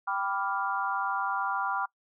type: chord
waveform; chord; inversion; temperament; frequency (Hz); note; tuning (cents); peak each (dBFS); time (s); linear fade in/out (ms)
sine; G dominant seventh; none; equal; 784 / 987.8 / 1174.7 / 1396.9; G5 / B5 / D6 / F6; 0 / 0 / 0 / 0; -33; 0.07-1.86; 10
effects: noise-tail reverb RT60 0.1 s tail -23 dB re dry